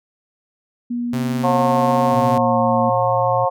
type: tone with pitch glide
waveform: sine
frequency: 240.3 to 232.2 Hz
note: B3 to A#3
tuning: -47 to -7 cents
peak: -20 dBFS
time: 0.9-2.9 s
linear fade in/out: 10 ms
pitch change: -60 cents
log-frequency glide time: 2.33-2.58 s
type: tone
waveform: sawtooth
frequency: 130.5 Hz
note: C3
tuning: 4 cents flat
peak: -19 dBFS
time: 1.13-2.38 s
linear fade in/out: 5 ms
type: harmonic tone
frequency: 179.8 Hz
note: F#3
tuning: 49 cents flat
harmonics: 3 / 4 / 5 / 6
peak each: -19 / -20 / -21 / -22 dBFS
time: 1.43-3.5 s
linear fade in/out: 20 ms
type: tone with vibrato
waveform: sine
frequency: 117.5 Hz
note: A#2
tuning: 14 cents sharp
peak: -25 dBFS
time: 2.12-3.46 s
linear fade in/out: 20 ms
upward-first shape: triangle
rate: 14 Hz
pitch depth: 14 cents each way
effects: none